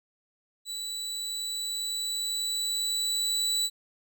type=tone with level ramp; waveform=30% pulse; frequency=3951 Hz; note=B7; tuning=in tune; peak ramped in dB=-31 to -22 dBFS; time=0.65-3.7 s; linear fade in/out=50 ms; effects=none